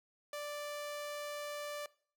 sawtooth tone, 587.3 Hz, D5, in tune, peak -36 dBFS, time 0.33-1.86 s, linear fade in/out 2 ms, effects noise-tail reverb RT60 0.5 s tail -21 dB re dry

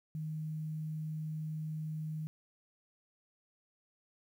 sine tone with quantisation, 155.56 Hz, D#3, in tune, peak -36 dBFS, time 0.15-2.27 s, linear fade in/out 0 ms, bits 11, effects none

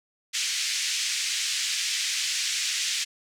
white band-pass noise, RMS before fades -28 dBFS, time 0.33-3.05 s, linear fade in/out 20 ms, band 2000 to 7000 Hz, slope 24 dB/octave, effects none

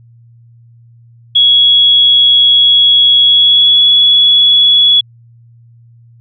sine tone with pitch glide, 3343 to 3382 Hz, G#7 to G#7, +11 to +31 cents, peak -4 dBFS, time 1.35-5.01 s, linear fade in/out 10 ms, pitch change +20 cents, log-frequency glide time 3.23-3.82 s, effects added 117 Hz sine -39 dBFS peak until 6.2 s

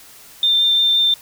sine tone with vibrato, 3589 Hz, A7, 34 cents sharp, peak -12 dBFS, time 0.43-1.14 s, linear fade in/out 2 ms, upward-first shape sine, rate 5.7 Hz, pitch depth 9 cents each way, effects white hiss -43 dBFS RMS until 1.21 s

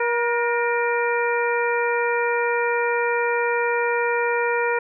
harmonic tone with a mistuned harmonic, 475.5 Hz, A#4, 34 cents sharp, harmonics 1 / 2 / 3 / 4 / 5, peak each -22 / -25 / -27 / -28 / -29 dBFS, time 0-4.79 s, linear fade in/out 5 ms, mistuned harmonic 4, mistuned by -49 cents, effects none

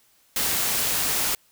white noise, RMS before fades -24 dBFS, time 0.36-1.35 s, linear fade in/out 2 ms, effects white hiss -61 dBFS RMS until 1.51 s

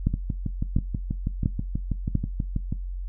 two click trains, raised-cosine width 5 ms, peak -9 / -14 dBFS, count 4 / 17, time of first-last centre 0.07-2.153 / 0.14-2.725 s, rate 1.44 / 6.19 Hz, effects noise-tail reverb RT60 0.2 s tail -19 dB re dry + added 45 Hz sine -29 dBFS peak until 3.08 s

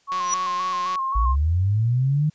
sine tone with vibrato, 1087 Hz, C#6, 34 cents flat, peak -22 dBFS, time 0.07-1.36 s, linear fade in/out 50 ms, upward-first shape square, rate 3.8 Hz, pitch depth 39 cents each way
click train, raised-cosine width 0.2 ms, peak -18 dBFS, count 154, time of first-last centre 0.12-0.956 s, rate 183 Hz
sine tone with exponential growth, 5850 Hz, F#8, 21 cents flat, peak -17 dBFS, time 0.22-0.34 s, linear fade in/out 2 ms, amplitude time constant 26 ms
sine linear sweep, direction up, 50.7 to 155.56 Hz, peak -17 dBFS, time 1.15-2.3 s, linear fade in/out 10 ms
effects white hiss -62 dBFS RMS until 2.34 s + resampled to 16000 Hz

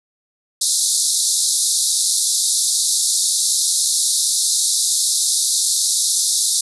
white band-pass noise, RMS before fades -18 dBFS, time 0.61-6.61 s, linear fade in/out 5 ms, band 3700 to 11000 Hz, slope 96 dB/octave, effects none

